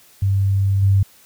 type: tone with level steps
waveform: sine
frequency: 98 Hz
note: G2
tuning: in tune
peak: -14 / -11 dBFS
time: 0.22-1.03 s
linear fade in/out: 5 ms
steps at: 0.82 s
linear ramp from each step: 10 ms
effects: white hiss -50 dBFS RMS until 1.25 s